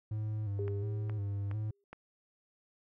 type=tone with vibrato; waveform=triangle; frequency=103.83 Hz; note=G#2; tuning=in tune; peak=-31 dBFS; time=0.11-1.71 s; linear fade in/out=5 ms; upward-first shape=square; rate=1.4 Hz; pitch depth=61 cents each way
type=tone with exponential decay; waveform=sine; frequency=401.5 Hz; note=G4; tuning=41 cents sharp; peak=-35 dBFS; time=0.59-1.84 s; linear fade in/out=1 ms; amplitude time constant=270 ms
type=click train; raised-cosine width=0.5 ms; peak=-31 dBFS; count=4; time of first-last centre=0.68-1.93 s; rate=2.4 Hz
effects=none